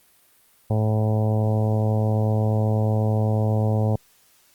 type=harmonic tone; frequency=108.2 Hz; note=A2; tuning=29 cents flat; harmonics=1 / 2 / 3 / 4 / 5 / 6 / 7 / 8 / 9; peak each=-19 / -27 / -35 / -31 / -30 / -34 / -34 / -41 / -43 dBFS; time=0.7-3.96 s; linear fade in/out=5 ms; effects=white hiss -58 dBFS RMS until 4.54 s + Opus 32 kbps